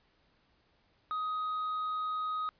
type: tone with quantisation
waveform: triangle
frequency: 1255 Hz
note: D#6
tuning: 15 cents sharp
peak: -30 dBFS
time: 1.11-2.49 s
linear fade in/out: 0 ms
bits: 10
effects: pink hiss -70 dBFS RMS until 2.59 s + resampled to 11025 Hz